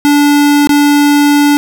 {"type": "tone with dropouts", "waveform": "square", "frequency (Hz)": 290, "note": "D4", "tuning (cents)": -22, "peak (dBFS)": -6, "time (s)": [0.05, 1.57], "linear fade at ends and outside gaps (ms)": 0, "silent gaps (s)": [0.672, 0.693], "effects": []}